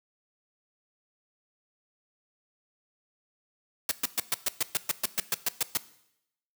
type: noise bursts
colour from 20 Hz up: white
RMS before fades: -26 dBFS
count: 14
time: 3.89-5.772 s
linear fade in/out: 2 ms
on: 23 ms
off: 120 ms
effects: noise-tail reverb RT60 0.8 s tail -17 dB re dry + high-pass 100 Hz 12 dB/octave